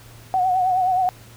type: tone with vibrato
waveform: sine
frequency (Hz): 740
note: F#5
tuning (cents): 0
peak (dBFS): -16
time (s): 0.34-1.09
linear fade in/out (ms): 0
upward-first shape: triangle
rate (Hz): 9.5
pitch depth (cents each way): 63
effects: added 115 Hz sine -45 dBFS peak until 1.36 s + pink hiss -47 dBFS RMS until 1.36 s